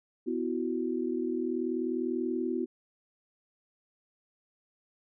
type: chord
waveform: sine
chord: B suspended fourth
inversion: none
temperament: equal with one note detuned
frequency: 250.7 / 329.6 / 370 Hz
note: B3 / E4 / F#4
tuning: +26 / 0 / 0 cents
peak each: -33 dBFS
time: 0.26-2.66 s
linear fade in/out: 20 ms
effects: none